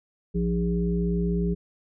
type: harmonic tone with a mistuned harmonic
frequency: 58.27 Hz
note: A#1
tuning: in tune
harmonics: 1 / 3 / 5 / 7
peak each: -28 / -24 / -38 / -30 dBFS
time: 0.34-1.55 s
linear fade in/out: 20 ms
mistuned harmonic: 5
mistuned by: +54 cents
effects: none